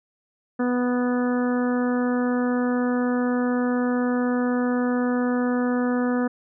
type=harmonic tone; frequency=246.9 Hz; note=B3; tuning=in tune; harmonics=1 / 2 / 3 / 4 / 5 / 6 / 7; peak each=-21 / -27 / -34 / -37 / -35 / -36 / -38 dBFS; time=0.59-6.28 s; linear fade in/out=10 ms; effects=none